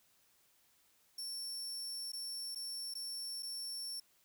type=tone with dropouts; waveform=sawtooth; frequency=5440 Hz; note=F8; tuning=46 cents flat; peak=-38 dBFS; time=1.18-4 s; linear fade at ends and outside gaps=5 ms; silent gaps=2.12-2.132 / 2.549-2.557 / 2.94-2.951 / 3.425-3.429 s; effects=white hiss -71 dBFS RMS until 4.24 s